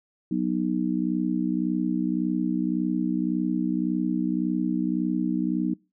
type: harmonic tone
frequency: 61.8 Hz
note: B1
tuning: 2 cents sharp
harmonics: 3 / 4 / 5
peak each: -27 / -27 / -27 dBFS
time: 0.31-5.74 s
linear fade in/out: 5 ms
effects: noise-tail reverb RT60 0.3 s tail -25 dB re dry